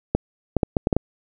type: clicks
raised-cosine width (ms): 2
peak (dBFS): -4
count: 7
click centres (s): 0.15 / 0.567 / 0.632 / 0.768 / 0.871 / 0.928 / 0.966
effects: none